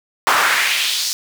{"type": "noise with high-pass filter sweep", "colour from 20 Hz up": "brown", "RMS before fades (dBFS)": -17, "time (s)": [0.27, 1.13], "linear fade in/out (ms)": 0, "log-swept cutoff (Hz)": [1000, 5400], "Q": 2.1, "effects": []}